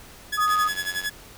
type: tone with tremolo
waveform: sawtooth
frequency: 1695 Hz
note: G#6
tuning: 35 cents sharp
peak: -20 dBFS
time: 0.32-1.1 s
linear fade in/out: 10 ms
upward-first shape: sine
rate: 11 Hz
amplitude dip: 80%
type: tone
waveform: sine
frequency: 1244.5 Hz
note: D#6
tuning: in tune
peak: -19 dBFS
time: 0.37-0.69 s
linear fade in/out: 20 ms
type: click train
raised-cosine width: 0.2 ms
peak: -22 dBFS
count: 54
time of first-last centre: 0.48-1.059 s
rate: 91.5 Hz
effects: pink hiss -46 dBFS RMS until 1.37 s